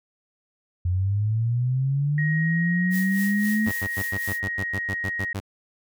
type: linear sweep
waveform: sine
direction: up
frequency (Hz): 87.31 to 220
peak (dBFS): -20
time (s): 0.85-3.69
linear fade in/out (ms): 5
type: tone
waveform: sine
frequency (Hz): 1882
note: A#6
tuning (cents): +16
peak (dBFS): -26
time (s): 2.18-5.33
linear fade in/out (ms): 2
type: noise with tremolo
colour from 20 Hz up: blue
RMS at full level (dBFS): -35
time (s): 2.9-4.41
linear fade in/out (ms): 50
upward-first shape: sine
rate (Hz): 3.8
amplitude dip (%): 70
type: tone bursts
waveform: sawtooth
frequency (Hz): 98.2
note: G2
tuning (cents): +4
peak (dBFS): -23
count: 12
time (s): 3.66-5.402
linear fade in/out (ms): 10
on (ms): 59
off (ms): 94
effects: none